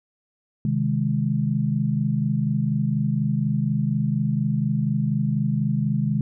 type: chord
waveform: sine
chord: Ab major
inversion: first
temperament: equal with one note detuned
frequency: 131.42 / 155.56 / 207.7 Hz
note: C3 / Eb3 / Ab3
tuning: +8 / 0 / 0 cents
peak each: -24 dBFS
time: 0.65-6.21 s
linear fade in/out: 2 ms
effects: none